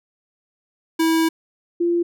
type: tone pair in turn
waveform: square / sine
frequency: 325 / 344.3 Hz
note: E4 / F4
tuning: -24 / -25 cents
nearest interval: minor second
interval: 99 cents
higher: second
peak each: -16 dBFS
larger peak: neither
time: 0.99-1.29 / 1.8-2.03 s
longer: first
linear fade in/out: 10 ms
effects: none